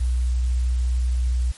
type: tone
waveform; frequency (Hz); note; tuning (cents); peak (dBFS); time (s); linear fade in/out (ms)
sine; 61.74; B1; 0; -18; 0-1.52; 10
effects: white hiss -45 dBFS RMS until 1.57 s + MP3 48 kbps